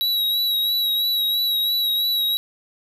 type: tone with vibrato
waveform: square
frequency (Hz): 3877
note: B7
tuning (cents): -33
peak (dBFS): -19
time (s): 0.01-2.37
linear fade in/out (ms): 0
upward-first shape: sine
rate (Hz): 3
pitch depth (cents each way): 31
effects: none